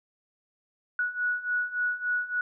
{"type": "beating tone pair", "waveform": "sine", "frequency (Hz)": [1465, 1468.5], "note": ["F#6", "F#6"], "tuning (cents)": [-18, -13], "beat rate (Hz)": 3.5, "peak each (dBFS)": [-31, -28], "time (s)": [0.99, 2.41], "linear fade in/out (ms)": 2, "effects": []}